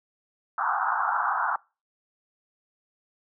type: band-pass noise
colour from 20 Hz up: white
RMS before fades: -26 dBFS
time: 0.58-1.56 s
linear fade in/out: 2 ms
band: 720 to 1500 Hz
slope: 96 dB/octave
effects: noise-tail reverb RT60 0.3 s tail -24 dB re dry